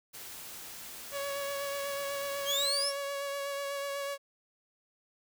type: noise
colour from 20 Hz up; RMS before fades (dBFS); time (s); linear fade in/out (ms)
white; -45; 0.13-2.69; 20
type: tone with vibrato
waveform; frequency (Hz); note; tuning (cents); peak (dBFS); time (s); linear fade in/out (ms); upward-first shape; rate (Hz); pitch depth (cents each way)
sawtooth; 561; C#5; +21; -30; 1.11-4.18; 50; sine; 8.1; 17
type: exponential sweep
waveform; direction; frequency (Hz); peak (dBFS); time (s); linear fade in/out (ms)
35% pulse; up; 3107 to 5640; -27; 2.45-2.93; 50
effects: none